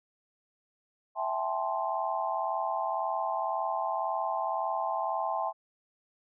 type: chord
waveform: sine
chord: A minor seventh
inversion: second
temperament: equal with one note detuned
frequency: 659.3 / 784 / 865.9 / 1046.5 Hz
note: E5 / G5 / A5 / C6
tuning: 0 / 0 / -28 / 0 cents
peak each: -34 dBFS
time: 1.15-5.53 s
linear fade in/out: 50 ms
effects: none